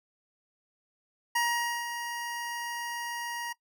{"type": "tone with ADSR envelope", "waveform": "25% pulse", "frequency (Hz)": 947, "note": "A#5", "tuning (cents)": 27, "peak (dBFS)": -21, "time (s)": [1.35, 3.53], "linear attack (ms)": 8, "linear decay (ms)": 490, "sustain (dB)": -9, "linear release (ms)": 9, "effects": ["noise-tail reverb RT60 0.1 s tail -20 dB re dry"]}